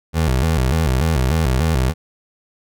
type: tone with vibrato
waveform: 25% pulse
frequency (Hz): 72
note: D2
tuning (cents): -34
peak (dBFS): -11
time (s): 0.13-1.94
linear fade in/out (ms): 50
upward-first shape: square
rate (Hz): 3.4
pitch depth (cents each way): 200
effects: none